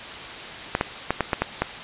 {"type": "clicks", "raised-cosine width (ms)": 0.5, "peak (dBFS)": -5, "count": 7, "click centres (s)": [0.751, 0.811, 1.106, 1.207, 1.332, 1.42, 1.62], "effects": ["white hiss -35 dBFS RMS until 1.83 s", "resampled to 8000 Hz"]}